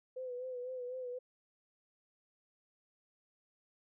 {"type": "tone with vibrato", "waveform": "sine", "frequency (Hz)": 503, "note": "B4", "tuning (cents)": 32, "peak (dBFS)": -39, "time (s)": [0.16, 1.19], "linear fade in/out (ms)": 10, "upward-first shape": "sine", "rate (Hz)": 4, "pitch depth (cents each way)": 47, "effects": []}